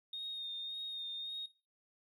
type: tone with vibrato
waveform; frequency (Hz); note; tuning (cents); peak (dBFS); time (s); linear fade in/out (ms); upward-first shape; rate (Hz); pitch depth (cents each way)
triangle; 3691; A#7; -18; -36; 0.13-1.46; 5; sine; 1.8; 22
effects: noise-tail reverb RT60 0.3 s tail -21 dB re dry + tanh soft clip ceiling -38 dBFS